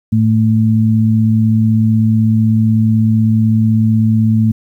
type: tone pair together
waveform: sine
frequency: 110.5 / 221 Hz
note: A2 / A3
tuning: +8 / +8 cents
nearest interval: octave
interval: 1200 cents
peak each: -11 dBFS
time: 0.12-4.52 s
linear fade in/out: 10 ms
effects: 8-bit